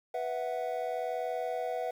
triangle chord, B suspended fourth, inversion none, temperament equal, 493.9 / 659.3 / 740 Hz, B4 / E5 / F#5, 0 / 0 / 0 cents, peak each -34 dBFS, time 0.14-1.91 s, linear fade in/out 5 ms, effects 10-bit

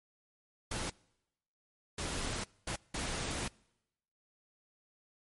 pink noise bursts at uneven times, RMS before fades -37 dBFS, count 4, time 0.71-0.9 / 1.98-2.44 / 2.67-2.76 / 2.94-3.48 s, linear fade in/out 5 ms, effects noise-tail reverb RT60 0.9 s tail -25 dB re dry + MP3 48 kbps

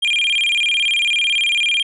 triangle tone with vibrato, 2773 Hz, F7, 13 cents flat, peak -13 dBFS, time 0.02-1.83 s, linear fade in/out 10 ms, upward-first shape square, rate 18 Hz, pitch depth 250 cents each way, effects resampled to 24000 Hz

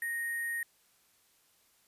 sine tone with sample-and-hold, 1864.7 Hz, A#6, in tune, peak -32 dBFS, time 0.02-0.63 s, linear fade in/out 2 ms, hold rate 11025 Hz, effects white hiss -68 dBFS RMS until 1.87 s + resampled to 32000 Hz

